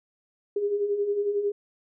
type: beating tone pair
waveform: sine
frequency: 398.4 / 409.4 Hz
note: G4 / G#4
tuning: +28 / -25 cents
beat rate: 11 Hz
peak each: -32 / -24 dBFS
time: 0.56-1.52 s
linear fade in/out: 5 ms
effects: none